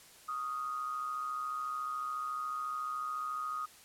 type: tone with amplitude modulation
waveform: sine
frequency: 1244.5 Hz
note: D#6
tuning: in tune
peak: -32 dBFS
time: 0.28-3.66 s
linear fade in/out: 10 ms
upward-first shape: sine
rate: 134 Hz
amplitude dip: 55%
effects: white hiss -57 dBFS RMS until 3.84 s + low-pass 12000 Hz 12 dB/octave